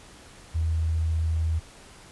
sine tone, 80.7 Hz, E2, 36 cents flat, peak -22 dBFS, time 0.54-1.6 s, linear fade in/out 20 ms, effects pink hiss -49 dBFS RMS until 2.11 s + resampled to 24000 Hz

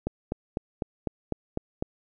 click train, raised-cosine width 2 ms, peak -14 dBFS, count 8, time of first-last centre 0.07-1.824 s, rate 3.99 Hz, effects none

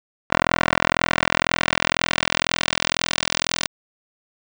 10% pulse tone with band-pass filter sweep, 42 Hz, E1, 33 cents sharp, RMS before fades -22 dBFS, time 0.3-3.68 s, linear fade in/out 10 ms, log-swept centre 1400 to 4900 Hz, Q 0.94, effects none

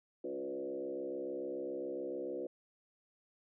sine tone with frequency modulation, 427 Hz, G#4, 48 cents sharp, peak -37 dBFS, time 0.24-2.47 s, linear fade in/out 5 ms, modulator 67 Hz, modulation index 2, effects none

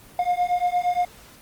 triangle beating tone pair, 709 / 717.6 Hz, F5 / F5, +26 / +47 cents, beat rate 8.6 Hz, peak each -21 dBFS, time 0.19-1.05 s, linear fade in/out 2 ms, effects pink hiss -48 dBFS RMS until 1.41 s + Opus 24 kbps

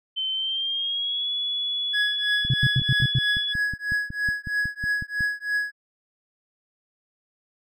sine tone with pitch glide, 3082 to 3400 Hz, G7 to G#7, -30 to +40 cents, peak -24 dBFS, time 0.16-3.54 s, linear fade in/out 20 ms, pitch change +170 cents, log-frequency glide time 0.32-1.3 s
triangle tone with tremolo, 1673 Hz, G#6, 12 cents sharp, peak -18 dBFS, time 1.93-5.72 s, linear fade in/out 20 ms, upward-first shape triangle, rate 3.1 Hz, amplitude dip 100%
click train, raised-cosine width 5 ms, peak -21 dBFS, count 16, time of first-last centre 2.45-5.207 s, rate 5.44 Hz
sine tone bursts, 130 Hz, C3, 11 cents flat, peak -17 dBFS, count 6, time 2.5-3.188 s, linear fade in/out 2 ms, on 38 ms, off 92 ms
effects none

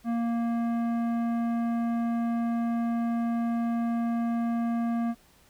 triangle tone with tanh clipping, 233.1 Hz, A#3, in tune, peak -27 dBFS, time 0.04-5.15 s, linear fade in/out 50 ms, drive 17 dB, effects pink hiss -60 dBFS RMS until 5.49 s

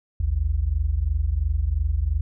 sine tone pair together, 55.19 / 78.1 Hz, A1 / D#2, +6 / +7 cents, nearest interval tritone, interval 601 cents, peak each -23 / -22 dBFS, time 0.2-2.21 s, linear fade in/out 5 ms, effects none

